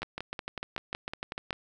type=two click trains; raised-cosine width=0.3 ms; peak=-18 / -19 dBFS; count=11 / 9; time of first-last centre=0.03-1.529 / 0.02-1.507 s; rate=6.67 / 5.38 Hz; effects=none